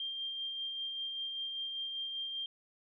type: tone with tremolo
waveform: sine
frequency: 3185 Hz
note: G7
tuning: 27 cents sharp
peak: -35 dBFS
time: 0-2.46 s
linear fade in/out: 2 ms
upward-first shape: sine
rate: 5.1 Hz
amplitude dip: 30%
effects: none